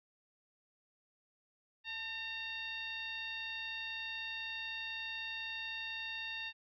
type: tone with frequency modulation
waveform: sine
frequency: 2743 Hz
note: F7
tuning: 32 cents flat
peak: -39 dBFS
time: 1.84-6.53 s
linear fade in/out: 50 ms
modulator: 932 Hz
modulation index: 1.3
effects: none